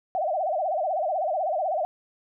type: tone with vibrato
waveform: sine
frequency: 681 Hz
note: F5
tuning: 44 cents flat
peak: -23 dBFS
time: 0.15-1.85 s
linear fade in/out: 0 ms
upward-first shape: sine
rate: 16 Hz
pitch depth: 220 cents each way
effects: none